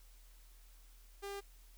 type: tone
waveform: sawtooth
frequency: 399.6 Hz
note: G4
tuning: 33 cents sharp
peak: -38 dBFS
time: 1.22-1.41 s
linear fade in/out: 20 ms
effects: added 40 Hz sine -57 dBFS peak until 1.77 s + white hiss -67 dBFS RMS until 1.77 s